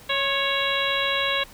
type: harmonic tone with a mistuned harmonic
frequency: 554.4 Hz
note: C#5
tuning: in tune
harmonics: 1 / 2 / 3 / 4 / 5 / 6 / 7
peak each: -29 / -29 / -29 / -29 / -29 / -29 / -29 dBFS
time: 0.09-1.44 s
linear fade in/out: 10 ms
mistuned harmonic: 2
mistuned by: -40 cents
effects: pink hiss -47 dBFS RMS until 1.53 s